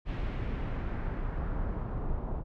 brown noise with low-pass filter sweep, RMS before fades -33 dBFS, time 0.05-2.44 s, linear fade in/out 50 ms, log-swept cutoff 2900 to 860 Hz, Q 1.3, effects none

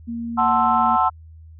sine tone with pitch glide, 233 to 231 Hz, A#3 to A#3, -1 to -16 cents, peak -25 dBFS, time 0.07-0.97 s, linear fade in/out 20 ms, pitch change -15 cents, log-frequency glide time 0.32-0.46 s
sine chord, F# half-diminished seventh, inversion none, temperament equal, 740 / 880 / 1046.5 / 1318.5 Hz, F#5 / A5 / C6 / E6, 0 / 0 / 0 / 0 cents, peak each -20 dBFS, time 0.37-1.1 s, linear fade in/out 20 ms
effects tanh soft clip ceiling -4 dBFS + added 80 Hz sine -40 dBFS peak until 1.59 s

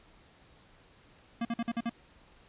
square tone bursts, 233.1 Hz, A#3, in tune, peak -30 dBFS, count 6, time 1.41-1.896 s, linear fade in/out 5 ms, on 41 ms, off 48 ms, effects pink hiss -60 dBFS RMS until 2.48 s + resampled to 8000 Hz

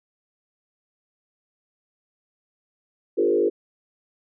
sine tone with frequency modulation, 408.1 Hz, G#4, 30 cents flat, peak -17 dBFS, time 3.17-3.5 s, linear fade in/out 20 ms, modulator 51.7 Hz, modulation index 1.5, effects none

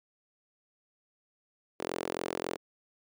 sawtooth tone with high-pass filter, 43.65 Hz, F1, in tune, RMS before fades -36 dBFS, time 1.79-2.57 s, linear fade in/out 20 ms, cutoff 400 Hz, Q 2.1, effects none

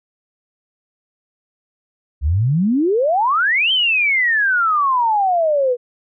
sine exponential two-way sweep, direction up then down, 65.41 to 3166 to 477 Hz, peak -13 dBFS, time 2.21-5.77 s, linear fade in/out 50 ms, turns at 3.72 s, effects none

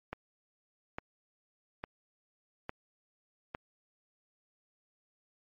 click train, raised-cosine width 0.5 ms, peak -22 dBFS, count 5, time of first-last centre 0.13-3.549 s, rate 1.17 Hz, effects MP3 32 kbps

